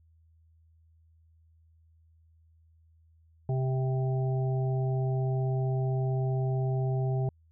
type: harmonic tone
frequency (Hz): 130.81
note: C3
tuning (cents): 0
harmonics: 1 / 3 / 5 / 6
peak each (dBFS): -26 / -36 / -40 / -42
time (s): 3.49-7.29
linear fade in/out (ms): 2
effects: added 81 Hz sine -59 dBFS peak until 7.51 s